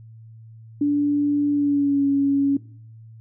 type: tone with pitch glide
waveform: sine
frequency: 289.8 to 279 Hz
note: D4 to C#4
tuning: -23 to +11 cents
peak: -16 dBFS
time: 0.81-2.57 s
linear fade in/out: 5 ms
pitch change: -66 cents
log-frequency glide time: 1.52-2.06 s
effects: noise-tail reverb RT60 0.5 s tail -18 dB re dry + added 112 Hz sine -41 dBFS peak until 3.2 s